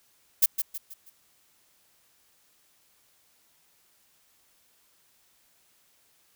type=noise with echo; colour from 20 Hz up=violet; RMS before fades=-18 dBFS; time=0.42-0.46 s; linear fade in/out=10 ms; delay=160 ms; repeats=4; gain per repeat=-8 dB; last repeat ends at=1.1 s; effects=white hiss -65 dBFS RMS until 6.35 s